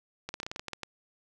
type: clicks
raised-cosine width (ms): 0.2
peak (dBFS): -19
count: 11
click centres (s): 0.29 / 0.341 / 0.401 / 0.431 / 0.465 / 0.515 / 0.561 / 0.595 / 0.683 / 0.733 / 0.833
effects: none